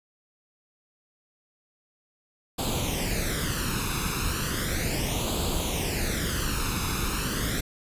pink noise with flanger, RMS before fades -28 dBFS, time 2.58-7.61 s, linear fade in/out 10 ms, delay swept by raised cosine 0.26 to 0.79 ms, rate 0.35 Hz, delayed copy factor +0.7, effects resampled to 32000 Hz

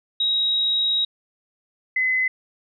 sine tone pair in turn, 3811 / 2031 Hz, A#7 / B6, +38 / +48 cents, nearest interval major seventh, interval 1090 cents, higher first, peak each -18 dBFS, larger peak neither, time 0.2-1.05 / 1.96-2.28 s, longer first, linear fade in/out 5 ms, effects none

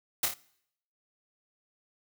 white noise with echo, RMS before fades -26 dBFS, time 0.23-0.26 s, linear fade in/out 5 ms, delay 27 ms, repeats 3, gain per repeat -5 dB, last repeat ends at 0.341 s, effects noise-tail reverb RT60 0.7 s tail -22 dB re dry + high-pass 100 Hz 12 dB/octave

